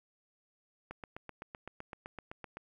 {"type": "click train", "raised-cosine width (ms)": 0.5, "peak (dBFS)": -28, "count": 14, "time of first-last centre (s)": [0.91, 2.57], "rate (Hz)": 7.83, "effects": ["11-bit"]}